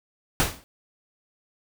pink noise with exponential decay, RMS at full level -18 dBFS, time 0.4-0.64 s, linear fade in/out 0 ms, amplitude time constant 51 ms, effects none

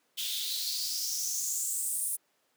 white noise with high-pass filter sweep, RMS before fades -33 dBFS, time 0.17-2.17 s, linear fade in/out 20 ms, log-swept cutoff 3200 to 10000 Hz, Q 5.1, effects pink hiss -72 dBFS RMS until 2.56 s + high-pass 300 Hz 12 dB/octave

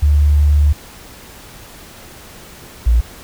sine tone pair in turn, 73.42 / 58.27 Hz, D2 / A#1, 0 / 0 cents, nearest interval major third, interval 400 cents, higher first, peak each -8 dBFS, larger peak neither, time 0.02-0.73 / 2.86-3.01 s, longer first, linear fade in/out 10 ms, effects pink hiss -38 dBFS RMS until 3.23 s

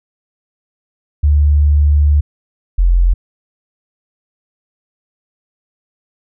sine tone pair in turn, 73.42 / 43.77 Hz, D2 / F1, 0 / +5 cents, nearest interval major sixth, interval 895 cents, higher first, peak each -7 dBFS, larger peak neither, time 1.23-2.21 / 2.78-3.14 s, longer first, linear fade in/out 10 ms, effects none

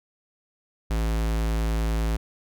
square tone, 55 Hz, A1, in tune, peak -23 dBFS, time 0.9-2.17 s, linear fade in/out 10 ms, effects none

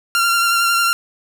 sawtooth tone with vibrato, 1380 Hz, F6, 21 cents flat, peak -10 dBFS, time 0.15-0.93 s, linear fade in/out 0 ms, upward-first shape triangle, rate 11 Hz, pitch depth 25 cents each way, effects none

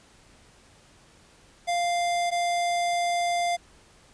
square tone pair in turn, 697 / 697 Hz, F5 / F5, -4 / -4 cents, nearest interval unison, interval 0 cents, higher neither, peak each -24 dBFS, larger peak neither, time 1.67-2.31 / 2.31-3.57 s, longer second, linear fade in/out 20 ms, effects pink hiss -56 dBFS RMS until 4.13 s + resampled to 22050 Hz

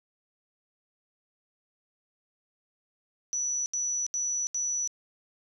sine tone bursts, 5920 Hz, F#8, in tune, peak -27 dBFS, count 4, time 3.33-4.875 s, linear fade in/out 0 ms, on 330 ms, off 75 ms, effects none

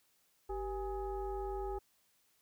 sine tone with frequency modulation, 388.3 Hz, G4, 16 cents flat, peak -36 dBFS, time 0.49-1.79 s, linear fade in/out 10 ms, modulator 437 Hz, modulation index 1.1, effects white hiss -73 dBFS RMS until 2.41 s

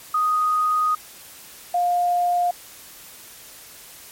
sine tone pair in turn, 1244.5 / 706.9 Hz, D#6 / F5, 0 / +21 cents, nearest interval minor seventh, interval 979 cents, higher first, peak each -17 dBFS, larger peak neither, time 0.14-0.95 / 1.74-2.51 s, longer first, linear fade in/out 5 ms, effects white hiss -43 dBFS RMS until 4.11 s + MP3 64 kbps

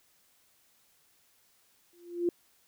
sine tone with exponential growth, 347.3 Hz, F4, 10 cents flat, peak -22 dBFS, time 1.93-2.29 s, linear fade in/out 2 ms, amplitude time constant 78 ms, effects white hiss -67 dBFS RMS until 2.67 s

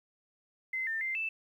sine tone with pitch steps, 2061 / 1798 / 2087 / 2643 Hz, C7 / A6 / C7 / E7, -27 / +37 / -5 / +4 cents, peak -31 dBFS, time 0.73-1.29 s, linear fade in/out 5 ms, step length 140 ms, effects 11-bit

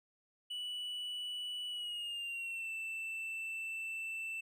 triangle tone with pitch glide, 2955 to 2663 Hz, F#7 to E7, -3 to +17 cents, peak -37 dBFS, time 0.5-4.41 s, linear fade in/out 10 ms, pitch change -180 cents, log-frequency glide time 1.68-2.71 s, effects none

